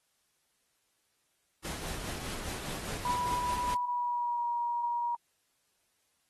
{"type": "noise with tremolo", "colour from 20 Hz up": "pink", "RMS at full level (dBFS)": -38, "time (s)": [1.64, 3.75], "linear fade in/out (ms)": 10, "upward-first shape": "sine", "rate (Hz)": 4.9, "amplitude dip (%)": 35}
{"type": "tone with pitch glide", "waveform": "sine", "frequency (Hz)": [982, 951.8], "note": ["B5", "A#5"], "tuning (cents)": [-10, 36], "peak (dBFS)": -29, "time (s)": [3.05, 5.15], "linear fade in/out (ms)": 2, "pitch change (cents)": -54, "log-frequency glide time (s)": [3.72, 4.46]}
{"effects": ["white hiss -75 dBFS RMS until 6.29 s", "AAC 32 kbps"]}